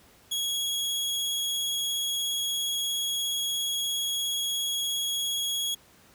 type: tone with vibrato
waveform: sawtooth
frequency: 3322 Hz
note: G#7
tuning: in tune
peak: -24 dBFS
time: 0.31-5.75 s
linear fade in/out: 10 ms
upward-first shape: triangle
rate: 17 Hz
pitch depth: 12 cents each way
effects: pink hiss -57 dBFS RMS until 6.14 s + high-pass 60 Hz 12 dB/octave